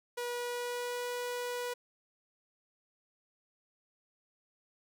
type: tone with pitch glide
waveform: sawtooth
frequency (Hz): 484.2 to 489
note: B4 to B4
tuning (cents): -34 to -17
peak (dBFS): -31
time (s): 0.17-1.74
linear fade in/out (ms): 10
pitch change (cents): +17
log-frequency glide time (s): 0.33-1.07
effects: none